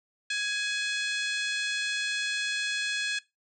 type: harmonic tone with a mistuned harmonic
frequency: 844 Hz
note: G#5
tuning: 28 cents sharp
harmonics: 2 / 3 / 4 / 5 / 6 / 7 / 8 / 9 / 10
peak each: -31 / -33 / -35 / -36 / -43 / -45 / -44 / -46 / -45 dBFS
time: 0.3-3.19 s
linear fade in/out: 5 ms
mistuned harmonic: 2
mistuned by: -30 cents
effects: noise-tail reverb RT60 0.2 s tail -19 dB re dry